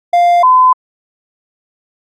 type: tone pair in turn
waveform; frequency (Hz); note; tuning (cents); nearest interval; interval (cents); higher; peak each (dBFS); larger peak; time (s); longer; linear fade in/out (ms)
triangle / sine; 698.5 / 1017.7; F5 / C6; 0 / -48; perfect fifth; 652; second; -4; neither; 0.13-0.43 / 0.43-0.73; neither; 5
effects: Opus 48 kbps